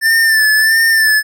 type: tone with vibrato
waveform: square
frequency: 1771 Hz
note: A6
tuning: 11 cents sharp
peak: -9 dBFS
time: 0.01-1.23 s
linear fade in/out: 50 ms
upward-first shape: sine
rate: 1.5 Hz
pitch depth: 44 cents each way
effects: none